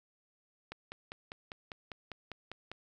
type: click train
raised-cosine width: 0.3 ms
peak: -26 dBFS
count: 11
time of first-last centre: 0.72-2.716 s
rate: 5.01 Hz
effects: none